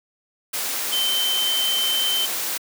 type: tone in noise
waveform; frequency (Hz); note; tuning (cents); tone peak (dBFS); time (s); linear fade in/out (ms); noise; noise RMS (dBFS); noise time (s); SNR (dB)
sine; 3091; G7; -25; -20; 0.92-2.26; 10; white; -26; 0.53-2.58; +3
effects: high-pass 300 Hz 12 dB/octave